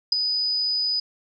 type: tone with ADSR envelope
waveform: sine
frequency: 4978 Hz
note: D#8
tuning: in tune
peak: -11 dBFS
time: 0.12-1 s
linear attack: 6 ms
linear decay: 6 ms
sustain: -10 dB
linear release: 6 ms
effects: none